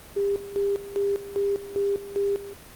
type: tone with tremolo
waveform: sine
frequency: 400.3 Hz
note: G4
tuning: 36 cents sharp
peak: -21 dBFS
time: 0.16-2.54 s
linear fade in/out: 10 ms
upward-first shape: square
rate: 2.5 Hz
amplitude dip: 80%
effects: pink hiss -46 dBFS RMS until 2.75 s + Opus 32 kbps